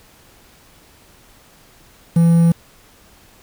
triangle tone with quantisation, 167.9 Hz, E3, 32 cents sharp, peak -7 dBFS, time 2.16-2.52 s, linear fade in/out 5 ms, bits 6, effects pink hiss -49 dBFS RMS until 3.42 s

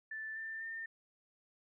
sine tone with pitch steps, 1760 / 1784.6 / 1809.5 Hz, A6 / A6 / A6, 0 / +24 / +48 cents, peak -40 dBFS, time 0.11-0.86 s, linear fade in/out 5 ms, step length 250 ms, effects none

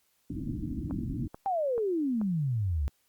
white low-pass noise, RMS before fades -34 dBFS, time 0.3-1.28 s, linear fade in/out 5 ms, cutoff 320 Hz, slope 96 dB/octave
click train, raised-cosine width 1 ms, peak -27 dBFS, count 4, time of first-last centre 0.91-2.214 s, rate 2.3 Hz
sine exponential sweep, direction down, 806 to 65.41 Hz, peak -26 dBFS, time 1.46-2.88 s, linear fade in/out 0 ms
effects white hiss -71 dBFS RMS until 3.08 s + Opus 48 kbps

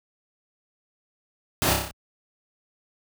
pink noise with echo, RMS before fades -23 dBFS, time 1.62-1.73 s, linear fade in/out 0 ms, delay 30 ms, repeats 6, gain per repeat -3 dB, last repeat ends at 1.91 s, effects high-pass 60 Hz 12 dB/octave

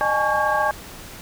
sine tone cluster, 610 / 823 / 858 / 1118 / 1612 Hz, D#5 / G#5 / A5 / C#6 / G6, -34 / -16 / -44 / +14 / +48 cents, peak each -24 dBFS, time 0.01-0.71 s, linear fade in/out 0 ms, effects pink hiss -39 dBFS RMS until 1.21 s

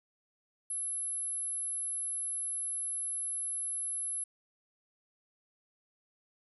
sine tone, 11010 Hz, F9, 26 cents flat, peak -33 dBFS, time 0.7-4.24 s, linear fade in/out 5 ms, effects none

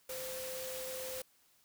sine tone in noise, 517 Hz, C5, 21 cents flat, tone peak -42 dBFS, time 0.09-1.22 s, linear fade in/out 5 ms, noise white, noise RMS -44 dBFS, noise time 0.09-1.22 s, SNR -1 dB, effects white hiss -69 dBFS RMS until 1.64 s

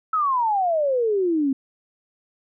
sine exponential sweep, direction down, 1318.5 to 261.6 Hz, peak -18 dBFS, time 0.13-1.53 s, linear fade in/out 5 ms, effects none

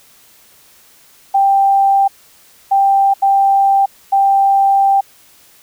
sine tone bursts at uneven times, 787 Hz, G5, 7 cents sharp, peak -8 dBFS, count 4, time 1.34-2.08 / 2.71-3.14 / 3.22-3.86 / 4.12-5.01 s, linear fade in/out 10 ms, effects white hiss -47 dBFS RMS until 5.62 s

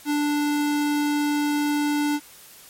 square tone, 293.7 Hz, D4, in tune, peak -21 dBFS, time 0.05-2.2 s, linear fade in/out 50 ms, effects white hiss -47 dBFS RMS until 2.69 s + MP3 64 kbps

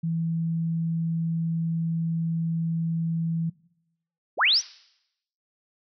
sine tone, 164.81 Hz, E3, in tune, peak -24 dBFS, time 0.03-3.5 s, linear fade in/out 10 ms
sine linear sweep, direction up, 210 to 6200 Hz, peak -17 dBFS, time 4.37-4.62 s, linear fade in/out 50 ms
effects noise-tail reverb RT60 0.8 s tail -21 dB re dry

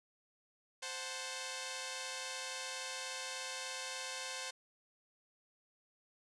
5% pulse chord, F# diminished, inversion second, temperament equal, 523.3 / 740 / 880 Hz, C5 / F#5 / A5, 0 / 0 / 0 cents, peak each -31 / -36 / -35 dBFS, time 0.82-4.51 s, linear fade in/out 10 ms, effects resampled to 24000 Hz

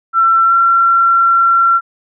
sine tone with pitch glide, 1346 to 1362.4 Hz, E6 to F6, +36 to -43 cents, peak -7 dBFS, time 0.13-1.81 s, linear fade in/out 50 ms, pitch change +21 cents, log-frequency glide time 0.46-0.52 s, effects none

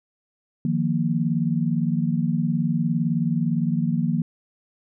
sine chord, Eb suspended second, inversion none, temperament just, 155.56 / 175.01 / 233.3 Hz, Eb3 / F3 / Bb3, 0 / +4 / +2 cents, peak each -24 dBFS, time 0.65-4.22 s, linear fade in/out 2 ms, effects none

